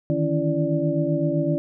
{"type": "tone cluster", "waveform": "sine", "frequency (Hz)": [151.6, 159.4, 279, 334.6, 584], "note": ["D#3", "D#3", "C#4", "E4", "D5"], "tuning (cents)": [-45, 42, 11, 26, -10], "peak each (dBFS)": -26, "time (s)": [0.1, 1.58], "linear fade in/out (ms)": 0, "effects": []}